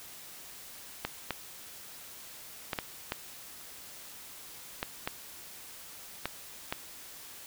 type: clicks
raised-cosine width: 0.3 ms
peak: -15 dBFS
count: 9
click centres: 1.05 / 1.307 / 2.732 / 2.788 / 3.121 / 4.829 / 5.075 / 6.256 / 6.725 s
effects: white hiss -48 dBFS RMS until 7.46 s